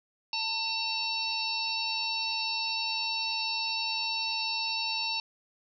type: harmonic tone with a mistuned harmonic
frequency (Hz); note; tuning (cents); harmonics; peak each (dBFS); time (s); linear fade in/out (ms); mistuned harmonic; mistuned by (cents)
899; A5; +37; 1 / 3 / 4 / 5 / 6; -37 / -34 / -37 / -34 / -36; 0.33-5.2; 2; 4; +120
effects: none